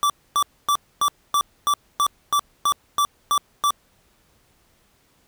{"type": "tone bursts", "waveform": "square", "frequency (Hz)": 1162, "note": "D6", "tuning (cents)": -19, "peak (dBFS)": -17, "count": 12, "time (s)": [0.03, 3.706], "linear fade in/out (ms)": 0, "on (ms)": 68, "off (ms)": 260, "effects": ["pink hiss -61 dBFS RMS until 5.27 s"]}